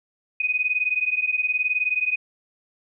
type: beating tone pair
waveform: sine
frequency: 2489 / 2508 Hz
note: D#7 / D#7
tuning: 0 / +13 cents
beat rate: 19 Hz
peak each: -23 / -24 dBFS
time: 0.4-2.16 s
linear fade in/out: 5 ms
effects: none

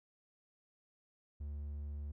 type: tone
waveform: triangle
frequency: 72.9 Hz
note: D2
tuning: 12 cents flat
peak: -38 dBFS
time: 1.4-2.12 s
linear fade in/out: 10 ms
effects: none

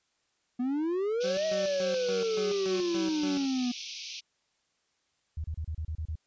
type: exponential two-way sweep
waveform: triangle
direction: up then down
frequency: 241.4 to 640 to 241.4 Hz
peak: -25 dBFS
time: 0.59-3.72 s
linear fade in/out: 10 ms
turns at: 1.46 s
type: band-pass noise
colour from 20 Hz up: white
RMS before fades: -41 dBFS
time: 1.2-4.21 s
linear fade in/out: 20 ms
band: 2300 to 6100 Hz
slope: 96 dB/octave
type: tone with tremolo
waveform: 20% pulse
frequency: 189.1 Hz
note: F#3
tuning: 38 cents sharp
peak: -30 dBFS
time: 1.23-3.47 s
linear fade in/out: 20 ms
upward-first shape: square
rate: 3.5 Hz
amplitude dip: 75%
type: tone bursts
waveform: sine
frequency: 78.6 Hz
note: D#2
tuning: 18 cents sharp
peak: -31 dBFS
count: 8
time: 5.37-6.156 s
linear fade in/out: 5 ms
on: 72 ms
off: 30 ms
effects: white hiss -74 dBFS RMS until 6.26 s + resampled to 16000 Hz

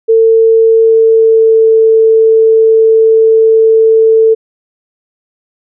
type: tone with pitch glide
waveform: sine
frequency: 450 to 445.3 Hz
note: A4 to A4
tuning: +39 to +21 cents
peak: -3 dBFS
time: 0.08-4.35 s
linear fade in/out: 20 ms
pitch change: -18 cents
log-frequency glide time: 0.69-1.74 s
effects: none

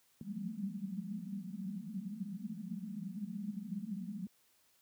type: band-pass noise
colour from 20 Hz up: pink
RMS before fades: -42 dBFS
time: 0.21-4.27 s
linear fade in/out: 2 ms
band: 180 to 220 Hz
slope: 96 dB/octave
effects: white hiss -71 dBFS RMS until 4.81 s + high-pass 60 Hz 12 dB/octave

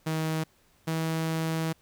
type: tone pair in turn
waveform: sawtooth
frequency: 158.7 / 161.47 Hz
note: D#3 / E3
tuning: +35 / -35 cents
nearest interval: unison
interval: 30 cents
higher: second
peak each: -23 dBFS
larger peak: neither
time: 0.06-0.44 / 0.87-1.73 s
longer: second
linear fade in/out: 10 ms
effects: pink hiss -64 dBFS RMS until 1.81 s

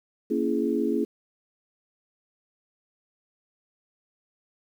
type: chord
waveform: sine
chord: A# half-diminished seventh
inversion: none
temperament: just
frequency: 233.1 / 279.7 / 335.6 / 419.5 Hz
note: A#3 / C#4 / E4 / G#4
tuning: 0 / +16 / +31 / +17 cents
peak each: -28 dBFS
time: 0.3-1.05 s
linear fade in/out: 10 ms
effects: 9-bit

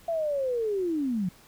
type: linear sweep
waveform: sine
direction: down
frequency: 680 to 171 Hz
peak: -25 dBFS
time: 0.08-1.29 s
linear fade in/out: 5 ms
effects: pink hiss -55 dBFS RMS until 1.47 s

